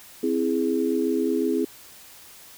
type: chord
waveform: sine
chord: C augmented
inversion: none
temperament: equal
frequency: 261.6 / 329.6 / 415.3 Hz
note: C4 / E4 / G#4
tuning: 0 / 0 / 0 cents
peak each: -25 dBFS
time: 0.23-1.65 s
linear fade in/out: 5 ms
effects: white hiss -47 dBFS RMS until 2.57 s